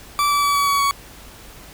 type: tone with pitch steps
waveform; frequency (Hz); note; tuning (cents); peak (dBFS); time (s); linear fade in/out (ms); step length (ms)
40% pulse; 1161 / 1153 / 1145 / 1137.1 / 1129.3 / 1121.5; D6 / D6 / D6 / C#6 / C#6 / C#6; -20 / -32 / -44 / +44 / +32 / +20; -15; 0.19-0.91; 0; 120
effects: added 50 Hz sine -46 dBFS peak until 1.73 s + pink hiss -42 dBFS RMS until 1.73 s